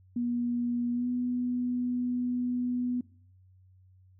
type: tone with pitch glide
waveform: sine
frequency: 240.7 to 246.8 Hz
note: B3 to B3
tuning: -44 to -1 cents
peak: -27 dBFS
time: 0.16-3.01 s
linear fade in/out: 5 ms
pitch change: +43 cents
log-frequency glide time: 0.93-1.07 s
effects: noise-tail reverb RT60 0.5 s tail -21 dB re dry + added 93 Hz sine -56 dBFS peak until 4.19 s